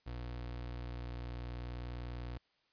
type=tone; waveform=30% pulse; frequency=60.3 Hz; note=B1; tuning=41 cents flat; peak=-38 dBFS; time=0.06-2.38 s; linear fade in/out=10 ms; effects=white hiss -75 dBFS RMS until 2.72 s + resampled to 11025 Hz